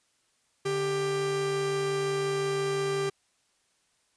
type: tone pair together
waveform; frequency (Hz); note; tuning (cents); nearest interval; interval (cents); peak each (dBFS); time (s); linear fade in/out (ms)
45% pulse; 146.8 / 394.7; D3 / G4; 0 / +12; octave + perfect fourth; 1712; -36 / -27; 0.65-3.1; 10
effects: white hiss -70 dBFS RMS until 4.16 s + resampled to 22050 Hz